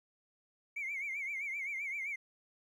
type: tone with vibrato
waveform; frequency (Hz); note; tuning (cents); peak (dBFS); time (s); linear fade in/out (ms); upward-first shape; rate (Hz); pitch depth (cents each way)
triangle; 2217; C#7; 0; -33; 0.76-2.16; 10; triangle; 7.7; 130
effects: tanh soft clip ceiling -33 dBFS